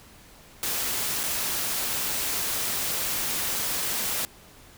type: noise with dropouts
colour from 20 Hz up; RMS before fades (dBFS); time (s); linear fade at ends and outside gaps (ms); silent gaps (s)
white; -28; 0.63-4.25; 0; 1.232-1.237
effects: pink hiss -51 dBFS RMS until 4.77 s